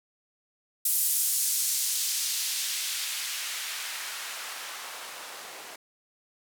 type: noise with band-pass filter sweep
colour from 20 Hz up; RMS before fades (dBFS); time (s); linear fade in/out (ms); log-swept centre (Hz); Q
blue; -31; 0.85-5.76; 5; 11000 to 520; 0.81
effects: none